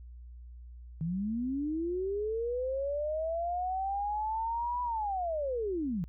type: linear two-way sweep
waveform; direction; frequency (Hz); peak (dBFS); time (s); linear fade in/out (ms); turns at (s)
sine; up then down; 155.56 to 987.8 to 157; -30; 1.01-6.04; 0; 4.82
effects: added 60 Hz sine -45 dBFS peak until 6.08 s